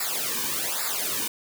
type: noise with flanger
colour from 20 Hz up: white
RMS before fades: -28 dBFS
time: 0-1.28 s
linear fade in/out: 5 ms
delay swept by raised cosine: 0.32 to 1.52 ms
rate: 1.2 Hz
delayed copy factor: -0.95
effects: none